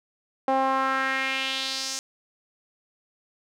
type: tone with band-pass filter sweep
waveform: sawtooth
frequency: 266.1 Hz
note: C4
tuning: 29 cents sharp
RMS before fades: -26 dBFS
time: 0.48-1.99 s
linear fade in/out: 0 ms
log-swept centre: 720 to 6400 Hz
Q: 2.6
effects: none